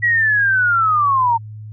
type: linear sweep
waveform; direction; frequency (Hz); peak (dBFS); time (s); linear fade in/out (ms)
sine; down; 1938 to 900; -12; 0.02-1.38; 20
effects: added 107 Hz sine -30 dBFS peak until 1.72 s